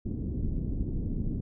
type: low-pass noise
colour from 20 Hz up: pink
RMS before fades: -31 dBFS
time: 0.05-1.41 s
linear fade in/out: 10 ms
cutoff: 310 Hz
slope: 24 dB/octave
effects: none